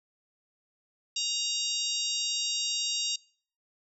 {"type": "harmonic tone", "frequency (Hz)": 938, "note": "A#5", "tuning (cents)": 11, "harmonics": [3, 4, 5, 6, 7, 8], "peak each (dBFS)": [-35, -33, -35, -35, -40, -37], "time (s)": [1.16, 3.16], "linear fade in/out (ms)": 5, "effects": ["noise-tail reverb RT60 0.5 s tail -25 dB re dry"]}